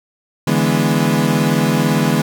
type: chord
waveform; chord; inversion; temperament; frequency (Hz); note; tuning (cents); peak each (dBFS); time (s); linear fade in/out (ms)
35% pulse; E dominant seventh; third; equal; 146.83 / 164.81 / 207.7 / 246.9; D3 / E3 / G#3 / B3; 0 / 0 / 0 / 0; -17; 0.47-2.22; 5
effects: none